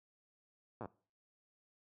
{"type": "slowing click train", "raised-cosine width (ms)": 1, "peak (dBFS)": -30, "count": 6, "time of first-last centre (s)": [0.81, 0.857], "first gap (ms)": 8, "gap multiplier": 1.08, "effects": ["noise-tail reverb RT60 0.4 s tail -21 dB re dry", "high-pass 80 Hz 12 dB/octave"]}